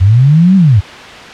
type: linear two-way sweep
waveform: sine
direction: up then down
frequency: 87.5 to 196.6 to 87.5 Hz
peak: -3 dBFS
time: 0-0.81 s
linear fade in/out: 20 ms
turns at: 0.56 s
effects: white hiss -28 dBFS RMS until 1.33 s + low-pass 3000 Hz 12 dB/octave